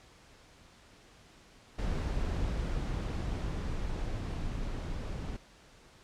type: noise with level ramp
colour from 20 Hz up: brown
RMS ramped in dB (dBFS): -32 to -37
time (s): 1.78-5.37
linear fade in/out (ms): 10
effects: pink hiss -58 dBFS RMS until 6.03 s + low-pass 7000 Hz 12 dB/octave